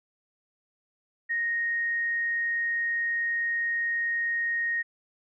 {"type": "tone", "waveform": "sine", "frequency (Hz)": 1864.7, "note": "A#6", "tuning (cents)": 0, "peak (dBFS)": -25, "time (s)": [1.29, 4.83], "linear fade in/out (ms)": 20, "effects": []}